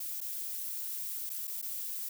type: noise with dropouts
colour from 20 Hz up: violet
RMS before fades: -38 dBFS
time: 0-2.09 s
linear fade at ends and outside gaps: 5 ms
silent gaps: 0.206-0.213 / 1.295-1.299 / 1.472-1.476 / 1.616-1.625 s
effects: none